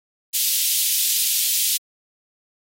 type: high-pass noise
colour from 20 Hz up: white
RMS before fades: -20 dBFS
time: 0.33-1.78 s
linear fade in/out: 20 ms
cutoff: 2900 Hz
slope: 24 dB/octave
effects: AAC 48 kbps